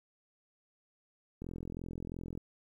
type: click train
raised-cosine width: 3 ms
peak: -29 dBFS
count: 42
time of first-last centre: 1.42-2.376 s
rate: 42.9 Hz
effects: 11-bit